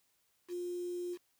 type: tone with quantisation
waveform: sine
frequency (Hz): 353.5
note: F4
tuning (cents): +21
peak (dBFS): -36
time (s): 0.48-1.18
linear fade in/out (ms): 50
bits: 9
effects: white hiss -75 dBFS RMS until 1.39 s